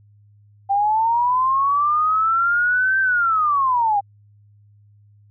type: linear two-way sweep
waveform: sine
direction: up then down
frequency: 784 to 1568 to 784 Hz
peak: -15 dBFS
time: 0.69-4.01 s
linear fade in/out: 20 ms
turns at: 3 s
effects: added 103 Hz sine -49 dBFS peak until 5.3 s